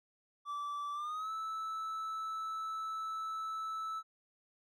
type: tone with pitch glide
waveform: triangle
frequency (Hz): 1161 to 1310.7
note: D6 to E6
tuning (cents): -20 to -10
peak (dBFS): -35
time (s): 0.45-4.03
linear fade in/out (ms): 50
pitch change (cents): +210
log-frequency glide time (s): 0.93-1.31
effects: none